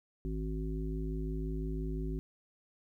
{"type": "harmonic tone", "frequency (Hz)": 52.9, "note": "G#1", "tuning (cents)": 33, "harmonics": [1, 3, 5, 7], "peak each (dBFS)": [-35, -40, -42, -43], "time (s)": [0.25, 2.19], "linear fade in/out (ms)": 0, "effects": ["12-bit"]}